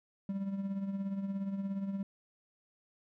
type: tone with tremolo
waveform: triangle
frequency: 196 Hz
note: G3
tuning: in tune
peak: -29 dBFS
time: 0.29-2.03 s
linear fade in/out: 2 ms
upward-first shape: triangle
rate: 17 Hz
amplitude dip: 60%
effects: none